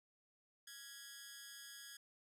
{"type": "tone with amplitude modulation", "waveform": "10% pulse", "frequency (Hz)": 1662, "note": "G#6", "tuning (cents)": 1, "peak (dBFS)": -40, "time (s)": [0.67, 1.97], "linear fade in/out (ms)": 5, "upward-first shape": "sine", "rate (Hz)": 263, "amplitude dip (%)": 75, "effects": []}